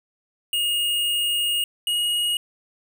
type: tone pair in turn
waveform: square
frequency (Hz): 2856 / 2883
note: F7 / F#7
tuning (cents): +38 / -46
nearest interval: unison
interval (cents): 16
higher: second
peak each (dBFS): -21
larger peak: neither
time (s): 0.53-1.64 / 1.87-2.37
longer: first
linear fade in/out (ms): 2
effects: none